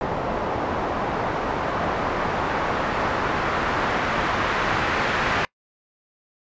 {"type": "noise with low-pass filter sweep", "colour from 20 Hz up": "white", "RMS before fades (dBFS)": -24, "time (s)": [0.01, 5.45], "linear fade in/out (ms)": 0, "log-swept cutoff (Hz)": [800, 1700], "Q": 1.1, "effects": ["noise-tail reverb RT60 0.1 s tail -25 dB re dry", "resampled to 16000 Hz"]}